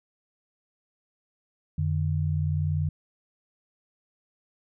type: tone pair together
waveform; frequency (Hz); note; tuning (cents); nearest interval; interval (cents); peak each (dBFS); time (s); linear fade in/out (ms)
sine; 89.5 / 150.09; F2 / D3; +43 / +38; major sixth; 895; -26; 1.78-2.89; 5
effects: none